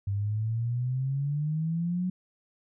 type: exponential sweep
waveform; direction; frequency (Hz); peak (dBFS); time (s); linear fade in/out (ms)
sine; up; 98 to 185; -26; 0.07-2.1; 5
effects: none